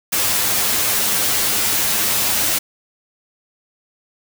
white noise with comb filter, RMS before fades -18 dBFS, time 0.12-2.59 s, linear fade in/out 10 ms, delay 9.6 ms, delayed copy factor +0.7, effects none

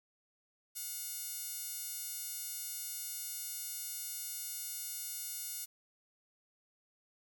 sawtooth tone with high-pass filter, 720 Hz, F#5, 47 cents flat, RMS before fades -42 dBFS, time 0.75-5.66 s, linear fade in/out 20 ms, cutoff 7900 Hz, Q 0.76, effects 10-bit

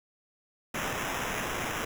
blue noise with sample-and-hold, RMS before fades -33 dBFS, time 0.74-1.85 s, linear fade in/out 5 ms, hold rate 4410 Hz, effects none

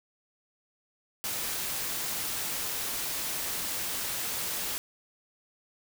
white noise, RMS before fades -33 dBFS, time 1.24-4.78 s, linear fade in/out 0 ms, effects none

